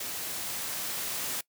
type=noise with level ramp; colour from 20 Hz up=white; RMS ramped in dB=-36 to -33 dBFS; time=0-1.41 s; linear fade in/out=5 ms; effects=noise-tail reverb RT60 0.1 s tail -22 dB re dry + high-pass 80 Hz 12 dB/octave